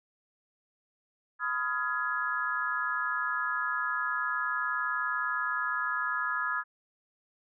sine chord, F half-diminished seventh, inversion second, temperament just, 1005.8 / 1257.2 / 1396.9 / 1676.3 Hz, Cb6 / Eb6 / F6 / Ab6, +31 / +18 / 0 / +16 cents, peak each -37 / -33 / -35 / -32 dBFS, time 1.39-6.64 s, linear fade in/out 50 ms, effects none

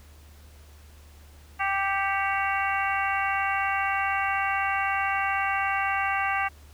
harmonic tone with a mistuned harmonic, 392 Hz, G4, in tune, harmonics 2 / 3 / 4 / 5 / 6 / 7, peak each -28 / -30 / -31 / -32 / -33 / -33 dBFS, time 1.59-6.49 s, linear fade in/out 20 ms, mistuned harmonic 6, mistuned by -80 cents, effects added 74 Hz sine -48 dBFS peak until 6.73 s + pink hiss -56 dBFS RMS until 6.73 s

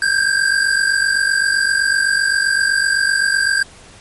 square tone pair together, 1568 / 1615.8 Hz, G6 / G#6, 0 / -48 cents, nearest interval minor second, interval 52 cents, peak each -17 dBFS, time 0.02-3.63 s, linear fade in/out 2 ms, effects pink hiss -42 dBFS RMS until 4 s + MP3 48 kbps

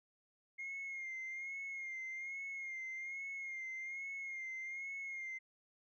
sine tone with vibrato, 2133 Hz, C7, 33 cents sharp, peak -40 dBFS, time 0.58-5.39 s, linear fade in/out 20 ms, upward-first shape sine, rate 1.2 Hz, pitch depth 48 cents each way, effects tanh soft clip ceiling -39 dBFS

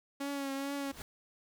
sawtooth tone with vibrato, 277.2 Hz, C#4, in tune, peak -31 dBFS, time 0.2-0.92 s, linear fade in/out 10 ms, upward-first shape triangle, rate 2.3 Hz, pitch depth 40 cents each way
pink noise with exponential growth, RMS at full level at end -42 dBFS, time 0.78-1.02 s, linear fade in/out 1 ms, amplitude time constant 51 ms
effects none

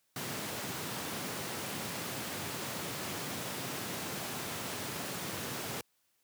pink high-pass noise, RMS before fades -39 dBFS, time 0.16-5.81 s, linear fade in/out 2 ms, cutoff 110 Hz, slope 24 dB/octave, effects white hiss -75 dBFS RMS until 6.23 s + high-pass 60 Hz 12 dB/octave

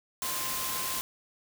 sine tone in noise, 1046.5 Hz, C6, in tune, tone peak -39 dBFS, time 0.22-1.01 s, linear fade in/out 0 ms, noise white, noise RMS -33 dBFS, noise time 0.22-1.01 s, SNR -9 dB, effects none

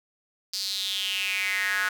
square tone with high-pass filter sweep, 98 Hz, G2, in tune, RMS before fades -28 dBFS, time 0.53-1.89 s, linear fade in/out 5 ms, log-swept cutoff 4800 to 1500 Hz, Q 5.8, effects none

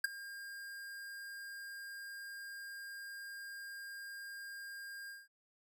square tone with ADSR envelope, 1609 Hz, G6, 45 cents sharp, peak -27 dBFS, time 0.04-5.28 s, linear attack 5 ms, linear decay 14 ms, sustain -19 dB, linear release 190 ms, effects none

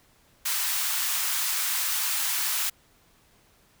white high-pass noise, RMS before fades -27 dBFS, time 0.45-2.7 s, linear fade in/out 10 ms, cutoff 900 Hz, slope 24 dB/octave, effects pink hiss -61 dBFS RMS until 3.8 s

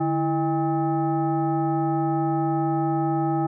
sine tone with frequency modulation, 329.6 Hz, E4, in tune, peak -20 dBFS, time 0-3.47 s, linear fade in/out 10 ms, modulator 477 Hz, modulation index 1.2, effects none

